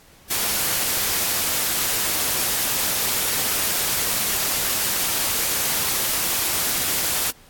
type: noise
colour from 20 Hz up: white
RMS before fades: -22 dBFS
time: 0.3-7.31 s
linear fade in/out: 10 ms
effects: pink hiss -51 dBFS RMS until 7.49 s + AAC 64 kbps